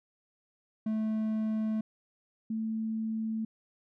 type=tone pair in turn; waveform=triangle / sine; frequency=218 / 221.3 Hz; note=A3 / A3; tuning=-16 / +10 cents; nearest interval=unison; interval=26 cents; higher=second; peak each=-26 / -30 dBFS; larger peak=first; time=0.86-1.81 / 2.5-3.45 s; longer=neither; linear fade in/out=5 ms; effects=none

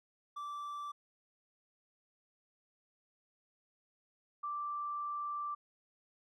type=tone pair in turn; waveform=triangle / sine; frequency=1167 / 1173.7 Hz; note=D6 / D6; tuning=-11 / -1 cents; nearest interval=unison; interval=10 cents; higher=second; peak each=-38 / -36 dBFS; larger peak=second; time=0.36-0.92 / 4.43-5.55 s; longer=second; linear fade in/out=10 ms; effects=none

